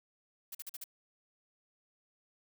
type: noise bursts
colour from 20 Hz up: blue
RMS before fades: -43 dBFS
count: 5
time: 0.52-0.841 s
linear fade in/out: 5 ms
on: 29 ms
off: 44 ms
effects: none